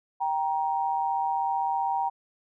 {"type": "tone pair together", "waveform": "sine", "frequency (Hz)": [784, 939.6], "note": ["G5", "A#5"], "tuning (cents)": [0, 13], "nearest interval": "minor third", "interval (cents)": 313, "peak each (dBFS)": -27, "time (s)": [0.2, 2.1], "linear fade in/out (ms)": 20, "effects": []}